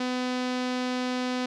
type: tone with low-pass filter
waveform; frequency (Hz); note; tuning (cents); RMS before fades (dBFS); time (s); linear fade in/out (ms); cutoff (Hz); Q
sawtooth; 251.6; B3; +32; -29; 0-1.46; 5; 4800; 1.4
effects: none